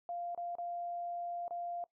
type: tone with dropouts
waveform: sine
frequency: 696 Hz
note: F5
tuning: 6 cents flat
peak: -37 dBFS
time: 0.09-1.84 s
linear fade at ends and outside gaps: 1 ms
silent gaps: 0.348-0.376 / 0.553-0.584 / 1.48-1.508 s
effects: noise-tail reverb RT60 0.1 s tail -19 dB re dry